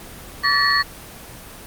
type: tone cluster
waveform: sine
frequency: 1142 / 1764 / 1903 / 4373 Hz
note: D6 / A6 / A#6 / C#8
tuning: -49 / +4 / +35 / -24 cents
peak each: -20 dBFS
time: 0.43-0.83 s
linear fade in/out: 20 ms
effects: pink hiss -38 dBFS RMS until 1.66 s + Opus 24 kbps